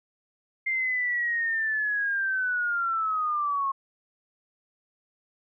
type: linear sweep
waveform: sine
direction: down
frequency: 2104 to 1079 Hz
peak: -24 dBFS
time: 0.66-3.72 s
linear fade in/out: 10 ms
effects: none